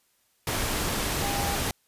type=tone in noise; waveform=sine; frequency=803 Hz; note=G5; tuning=41 cents sharp; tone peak=-31 dBFS; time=1.22-1.56 s; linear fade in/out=2 ms; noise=pink; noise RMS=-28 dBFS; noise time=0.47-1.71 s; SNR=-6 dB; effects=white hiss -68 dBFS RMS until 1.87 s + resampled to 32000 Hz